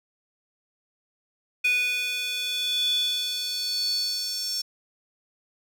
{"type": "tone with high-pass filter sweep", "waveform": "square", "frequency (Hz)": 493.9, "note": "B4", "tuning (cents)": 0, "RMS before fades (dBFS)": -27, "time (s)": [1.64, 4.62], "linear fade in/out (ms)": 10, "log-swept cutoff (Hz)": [2500, 5300], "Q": 9.3, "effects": []}